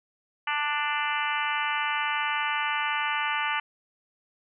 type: harmonic tone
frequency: 294.9 Hz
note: D4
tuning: 7 cents sharp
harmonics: 3 / 4 / 5 / 6 / 7 / 8 / 9 / 10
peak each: -31 / -32 / -33 / -34 / -34 / -35 / -36 / -36 dBFS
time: 0.47-3.6 s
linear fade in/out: 5 ms
effects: none